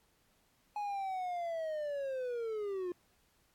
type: linear sweep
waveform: triangle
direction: down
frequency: 839 to 349.1 Hz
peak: -33 dBFS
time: 0.76-2.92 s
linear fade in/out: 2 ms
effects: pink hiss -72 dBFS RMS until 3.54 s + AAC 64 kbps